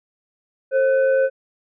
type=tone with frequency modulation; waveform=sine; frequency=533 Hz; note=C5; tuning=32 cents sharp; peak=-14 dBFS; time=0.71-1.3 s; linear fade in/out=50 ms; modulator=977 Hz; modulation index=0.46; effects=none